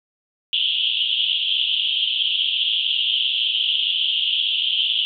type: band-pass noise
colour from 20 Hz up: pink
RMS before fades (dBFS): -21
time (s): 0.53-5.05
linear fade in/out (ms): 0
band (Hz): 2900 to 3400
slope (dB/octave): 96
effects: none